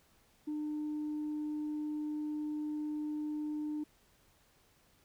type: tone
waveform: sine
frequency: 301.5 Hz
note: D4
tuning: 46 cents sharp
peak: -33 dBFS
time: 0.47-3.84 s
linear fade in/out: 10 ms
effects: tanh soft clip ceiling -32 dBFS + pink hiss -68 dBFS RMS until 5.04 s